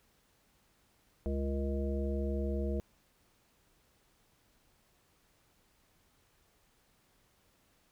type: harmonic tone with a mistuned harmonic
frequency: 69.3 Hz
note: C#2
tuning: in tune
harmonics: 1 / 3 / 5 / 7 / 9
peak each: -33 / -38 / -40 / -41 / -43 dBFS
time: 1.26-2.8 s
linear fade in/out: 0 ms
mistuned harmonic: 7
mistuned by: -45 cents
effects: pink hiss -70 dBFS RMS until 7.91 s